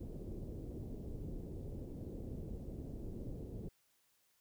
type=low-pass noise; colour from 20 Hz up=pink; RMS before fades=-45 dBFS; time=0-3.69 s; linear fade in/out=10 ms; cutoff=450 Hz; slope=24 dB/octave; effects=white hiss -75 dBFS RMS until 4.4 s